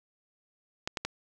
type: clicks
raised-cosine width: 0.2 ms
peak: -14 dBFS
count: 3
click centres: 0.875 / 0.972 / 1.05 s
effects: none